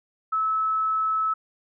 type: tone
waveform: sine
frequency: 1300 Hz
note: E6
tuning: 24 cents flat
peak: -21 dBFS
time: 0.32-1.34 s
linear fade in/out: 10 ms
effects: none